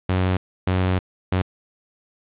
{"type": "tone bursts at uneven times", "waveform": "sawtooth", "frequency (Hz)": 92.5, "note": "F#2", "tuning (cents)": 0, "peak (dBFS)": -14, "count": 3, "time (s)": [[0.09, 0.37], [0.67, 0.99], [1.32, 1.42]], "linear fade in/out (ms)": 5, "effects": ["resampled to 8000 Hz", "8-bit"]}